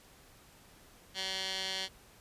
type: tone with band-pass filter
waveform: 15% pulse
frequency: 190 Hz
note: F#3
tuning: 46 cents sharp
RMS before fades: -37 dBFS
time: 1.14-1.89 s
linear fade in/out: 50 ms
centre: 3800 Hz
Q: 2.2
effects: pink hiss -59 dBFS RMS until 2.2 s + resampled to 32000 Hz